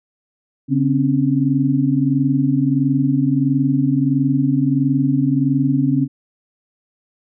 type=tone cluster; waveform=sine; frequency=140.7 / 258.4 / 279.9 Hz; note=C#3 / C4 / C#4; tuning=+26 / -21 / +17 cents; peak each=-18 dBFS; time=0.68-6.08 s; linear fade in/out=50 ms; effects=none